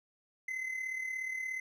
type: tone with amplitude modulation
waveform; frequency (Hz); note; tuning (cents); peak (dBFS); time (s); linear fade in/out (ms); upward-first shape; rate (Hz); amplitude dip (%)
triangle; 2049; C7; -37; -31; 0.48-1.6; 5; sine; 36.9; 55
effects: none